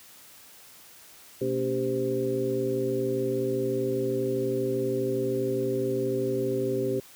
sine tone cluster, 125 / 232.3 / 284.7 / 392.1 / 517 Hz, B2 / A#3 / C#4 / G4 / C5, +21 / -6 / +46 / 0 / -21 cents, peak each -34 / -36 / -33 / -27 / -32 dBFS, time 1.41-7 s, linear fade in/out 5 ms, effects white hiss -51 dBFS RMS until 7.15 s + high-pass 60 Hz 12 dB/octave

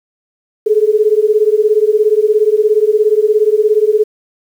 sine beating tone pair, 418.7 / 435.7 Hz, G#4 / A4, +14 / -17 cents, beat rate 17 Hz, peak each -11 dBFS, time 0.66-4.04 s, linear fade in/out 10 ms, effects 7-bit

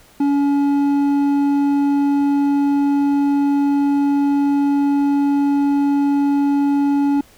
sine tone with hard clipping, 283.1 Hz, C#4, 37 cents sharp, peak -15 dBFS, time 0.2-7.21 s, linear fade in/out 5 ms, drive 6 dB, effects pink hiss -49 dBFS RMS until 7.37 s

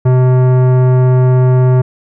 sine tone with tanh clipping, 127.4 Hz, C3, 46 cents flat, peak -8 dBFS, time 0.05-1.82 s, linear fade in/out 10 ms, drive 16 dB, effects none

